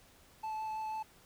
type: tone with vibrato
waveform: triangle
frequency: 872 Hz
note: A5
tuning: 16 cents flat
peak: -34 dBFS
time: 0.43-1.03 s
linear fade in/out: 10 ms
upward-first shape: sine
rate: 6.1 Hz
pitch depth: 9 cents each way
effects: pink hiss -62 dBFS RMS until 1.25 s